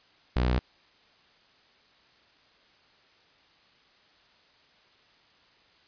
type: tone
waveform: sawtooth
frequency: 61.74 Hz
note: B1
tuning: in tune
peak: -19 dBFS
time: 0.36-0.59 s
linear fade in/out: 0 ms
effects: white hiss -61 dBFS RMS until 5.87 s + resampled to 11025 Hz